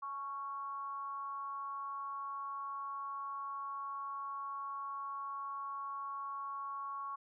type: tone with frequency modulation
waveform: sine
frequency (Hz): 1108.7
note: C#6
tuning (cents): 0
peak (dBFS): -39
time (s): 0.02-7.16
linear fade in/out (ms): 10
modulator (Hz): 258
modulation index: 0.38
effects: none